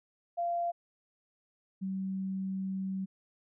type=tone pair in turn; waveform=sine; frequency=690 / 191.07 Hz; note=F5 / G3; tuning=-21 / -44 cents; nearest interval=octave + minor seventh; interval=2223 cents; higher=first; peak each=-29 / -32 dBFS; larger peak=first; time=0.37-0.72 / 1.81-3.06 s; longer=second; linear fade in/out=20 ms; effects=none